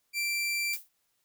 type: tone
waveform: sawtooth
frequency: 2350 Hz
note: D7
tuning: 1 cent sharp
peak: -25 dBFS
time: 0.13-0.77 s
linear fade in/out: 50 ms
type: noise with exponential decay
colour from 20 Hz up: violet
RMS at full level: -30 dBFS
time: 0.73-0.89 s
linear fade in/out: 5 ms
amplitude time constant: 33 ms
effects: white hiss -75 dBFS RMS until 1.24 s